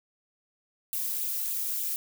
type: noise with flanger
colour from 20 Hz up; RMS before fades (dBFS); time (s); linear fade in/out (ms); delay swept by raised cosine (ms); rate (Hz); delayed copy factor
violet; -31; 0.93-1.96; 0; 0.26 to 2.56; 3.4; +0.6
effects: none